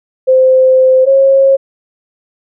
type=tone pair in turn; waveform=sine; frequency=519 / 541.7 Hz; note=C5 / C#5; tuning=-14 / -40 cents; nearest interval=minor second; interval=74 cents; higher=second; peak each=-4 dBFS; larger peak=neither; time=0.27-1.06 / 1.06-1.57 s; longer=first; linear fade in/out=20 ms; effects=none